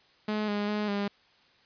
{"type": "tone with pitch steps", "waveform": "sawtooth", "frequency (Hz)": [212.5, 206, 209.9, 202.1], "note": ["G#3", "G#3", "G#3", "G#3"], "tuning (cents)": [40, -14, 19, -47], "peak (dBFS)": -24, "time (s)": [0.28, 1.08], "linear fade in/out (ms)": 5, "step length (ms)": 200, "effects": ["white hiss -62 dBFS RMS until 1.65 s", "resampled to 11025 Hz"]}